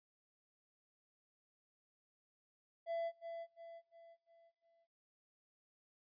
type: tone with echo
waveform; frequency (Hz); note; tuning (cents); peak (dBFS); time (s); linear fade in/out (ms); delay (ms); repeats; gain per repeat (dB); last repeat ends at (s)
triangle; 670; E5; +28; -35; 2.86-3.12; 50; 350; 5; -7; 4.87
effects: noise-tail reverb RT60 0.6 s tail -24 dB re dry + resampled to 11025 Hz